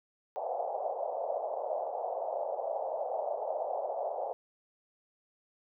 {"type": "band-pass noise", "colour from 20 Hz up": "pink", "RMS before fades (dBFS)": -35, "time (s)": [0.36, 4.33], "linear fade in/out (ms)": 0, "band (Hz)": [540, 780], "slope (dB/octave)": 48, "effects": []}